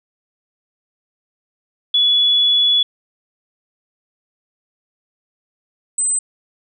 sine tone pair in turn, 3410 / 8110 Hz, G#7 / B8, +45 / +45 cents, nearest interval octave + minor third, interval 1500 cents, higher second, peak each -11 / -15 dBFS, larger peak first, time 1.94-2.83 / 5.98-6.19 s, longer first, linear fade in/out 5 ms, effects none

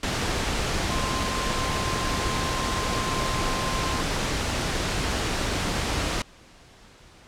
sine tone in noise, 1046.5 Hz, C6, in tune, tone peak -31 dBFS, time 0.9-4.01 s, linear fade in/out 2 ms, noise pink, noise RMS -26 dBFS, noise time 0.03-6.22 s, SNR -8 dB, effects pink hiss -51 dBFS RMS until 7.27 s + low-pass 7000 Hz 12 dB/octave

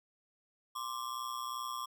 square ring-modulated tone, 1108 Hz, C#6, 1 cent flat, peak -35 dBFS, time 0.75-1.86 s, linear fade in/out 10 ms, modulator 61.3 Hz, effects none

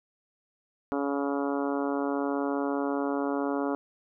harmonic tone, 140.8 Hz, C#3, 27 cents sharp, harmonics 2 / 3 / 4 / 5 / 6 / 7 / 8 / 9 / 10, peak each -29 / -33 / -35 / -37 / -39 / -40 / -41 / -42 / -43 dBFS, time 0.92-3.75 s, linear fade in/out 0 ms, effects none

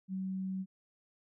sine tone, 189.3 Hz, F#3, 40 cents sharp, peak -34 dBFS, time 0.08-0.66 s, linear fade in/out 50 ms, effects none

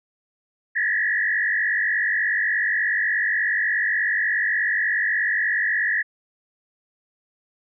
sine tone with frequency modulation, 1810 Hz, A6, 48 cents sharp, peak -19 dBFS, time 0.75-6.03 s, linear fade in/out 20 ms, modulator 48.3 Hz, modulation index 2.8, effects none

